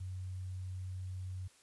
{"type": "tone", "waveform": "sine", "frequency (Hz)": 92.8, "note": "F#2", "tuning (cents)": 6, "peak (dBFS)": -39, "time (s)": [0, 1.48], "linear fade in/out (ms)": 10, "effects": ["white hiss -65 dBFS RMS until 1.62 s", "resampled to 24000 Hz"]}